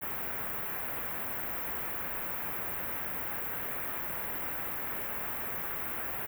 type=band-stop noise; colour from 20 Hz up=white; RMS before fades=-36 dBFS; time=0.01-6.27 s; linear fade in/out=20 ms; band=2100 to 15000 Hz; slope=24 dB/octave; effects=none